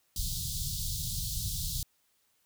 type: band-stop noise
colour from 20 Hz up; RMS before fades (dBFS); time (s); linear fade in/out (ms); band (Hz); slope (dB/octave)
pink; -34; 0.16-1.83; 2; 160 to 3600; 48
effects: white hiss -72 dBFS RMS until 2.45 s